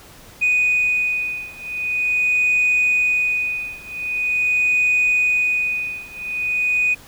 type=beating tone pair; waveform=sine; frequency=2483 / 2483.44 Hz; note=D#7 / D#7; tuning=-4 / -4 cents; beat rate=0.44 Hz; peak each=-19 / -18 dBFS; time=0.41-6.95 s; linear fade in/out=20 ms; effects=tanh soft clip ceiling -11 dBFS + pink hiss -44 dBFS RMS until 7.07 s